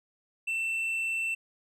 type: tone with hard clipping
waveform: triangle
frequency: 2679 Hz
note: E7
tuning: 27 cents sharp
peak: -29 dBFS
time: 0.47-1.35 s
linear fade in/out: 10 ms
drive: 6 dB
effects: resampled to 32000 Hz